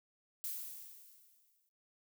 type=noise with exponential decay; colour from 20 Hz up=violet; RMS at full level=-39 dBFS; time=0.44-1.69 s; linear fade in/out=0 ms; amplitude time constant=270 ms; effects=noise-tail reverb RT60 0.4 s tail -25 dB re dry